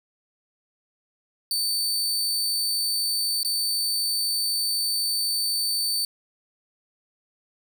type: tone with dropouts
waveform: sawtooth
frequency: 4552 Hz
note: C#8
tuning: 45 cents sharp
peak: -20 dBFS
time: 1.51-6.05 s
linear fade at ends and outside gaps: 1 ms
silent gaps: 3.431-3.448 s
effects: 9-bit